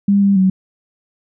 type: tone with pitch steps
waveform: sine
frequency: 200.3 / 198.6 / 188.5 Hz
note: G3 / G3 / F#3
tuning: +38 / +23 / +32 cents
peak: -9 dBFS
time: 0.08-0.5 s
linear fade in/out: 5 ms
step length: 140 ms
effects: none